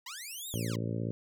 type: linear two-way sweep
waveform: 10% pulse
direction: up then down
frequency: 912 to 3861 to 912 Hz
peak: -32 dBFS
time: 0.06-0.76 s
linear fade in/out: 5 ms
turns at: 0.49 s
type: harmonic tone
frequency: 56.6 Hz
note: A1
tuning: 50 cents sharp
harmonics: 2 / 3 / 4 / 5 / 6 / 7 / 8 / 9 / 10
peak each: -34 / -38 / -40 / -42 / -44 / -45 / -46 / -47 / -48 dBFS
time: 0.54-1.11 s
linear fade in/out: 0 ms
effects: none